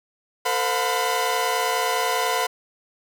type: tone cluster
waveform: sawtooth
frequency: 451.6 / 516 / 717 / 1002 Hz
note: A4 / C5 / F5 / B5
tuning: +45 / -24 / +45 / +25 cents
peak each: -24 / -25 / -22 / -21 dBFS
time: 0.45-2.47 s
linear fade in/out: 10 ms
effects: none